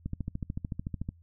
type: click train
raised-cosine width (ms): 5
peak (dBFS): -21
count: 15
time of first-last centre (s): 0.06-1.089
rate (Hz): 13.6
effects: noise-tail reverb RT60 0.1 s tail -25 dB re dry + added 84 Hz sine -55 dBFS peak until 1.22 s